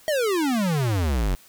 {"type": "exponential sweep", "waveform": "square", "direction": "down", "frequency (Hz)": [644, 42.71], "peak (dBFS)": -21, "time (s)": [0.08, 1.35], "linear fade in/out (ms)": 0, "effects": ["white hiss -52 dBFS RMS until 1.48 s"]}